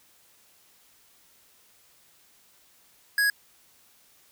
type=tone; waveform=square; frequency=1661.2 Hz; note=G#6; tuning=in tune; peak=-21 dBFS; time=3.18-3.3 s; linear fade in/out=2 ms; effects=white hiss -60 dBFS RMS until 4.31 s